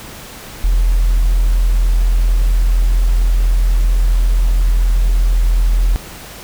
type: tone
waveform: sine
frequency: 42.14 Hz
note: E1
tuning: 39 cents sharp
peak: -8 dBFS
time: 0.64-5.96 s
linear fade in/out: 0 ms
effects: tanh soft clip ceiling -5 dBFS + pink hiss -33 dBFS RMS until 6.43 s